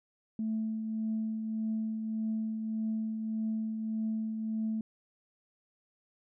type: tone with tremolo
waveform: sine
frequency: 220 Hz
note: A3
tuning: in tune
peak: -28 dBFS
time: 0.39-4.81 s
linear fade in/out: 2 ms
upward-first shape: triangle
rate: 1.7 Hz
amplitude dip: 45%
effects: tanh soft clip ceiling -25 dBFS